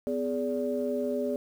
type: tone cluster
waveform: sine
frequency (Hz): 250.8 / 416.4 / 578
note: B3 / G#4 / D5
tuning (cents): +27 / +5 / -28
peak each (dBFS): -31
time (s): 0.07-1.36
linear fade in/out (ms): 0
effects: tanh soft clip ceiling -17 dBFS + 9-bit